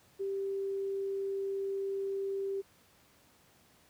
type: tone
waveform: sine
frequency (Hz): 392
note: G4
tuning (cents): 0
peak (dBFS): -32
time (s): 0.19-2.62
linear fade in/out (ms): 20
effects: pink hiss -64 dBFS RMS until 3.89 s + high-pass 80 Hz 12 dB/octave